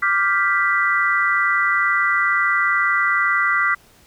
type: chord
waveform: sine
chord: G dominant seventh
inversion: second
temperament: equal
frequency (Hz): 1174.7 / 1396.9 / 1568 / 1975.5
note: D6 / F6 / G6 / B6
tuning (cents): 0 / 0 / 0 / 0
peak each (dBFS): -21 / -21 / -24 / -19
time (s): 0.02-3.75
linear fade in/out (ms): 10
effects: pink hiss -52 dBFS RMS until 4.06 s